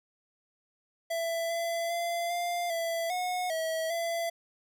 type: tone with pitch steps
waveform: square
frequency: 666 / 674 / 685 / 698 / 667 / 727 / 645 / 674 Hz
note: E5 / E5 / F5 / F5 / E5 / F#5 / E5 / E5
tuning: +18 / +38 / -34 / -1 / +20 / -31 / -38 / +38 cents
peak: -30 dBFS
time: 1.1-4.3 s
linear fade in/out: 10 ms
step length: 400 ms
effects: none